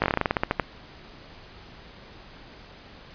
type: slowing click train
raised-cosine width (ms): 0.5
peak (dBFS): -6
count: 14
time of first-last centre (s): 0.02-0.598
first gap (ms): 18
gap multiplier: 1.14
effects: pink hiss -47 dBFS RMS until 3.14 s + resampled to 11025 Hz